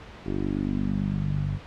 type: tone with low-pass filter sweep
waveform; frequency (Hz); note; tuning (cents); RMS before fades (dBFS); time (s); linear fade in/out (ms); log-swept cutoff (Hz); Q
10% pulse; 49; G1; 0; -27; 0.24-1.6; 50; 400 to 120; 3.4
effects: pink hiss -44 dBFS RMS until 1.66 s + low-pass 3000 Hz 12 dB/octave